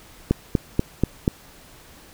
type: click train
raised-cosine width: 3 ms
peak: -4 dBFS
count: 5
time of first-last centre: 0.31-1.279 s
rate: 4.13 Hz
effects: pink hiss -48 dBFS RMS until 2.13 s